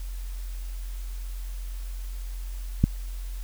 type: click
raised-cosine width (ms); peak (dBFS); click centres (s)
5; -5; 2.84
effects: added 44 Hz sine -31 dBFS peak until 3.43 s + white hiss -50 dBFS RMS until 3.43 s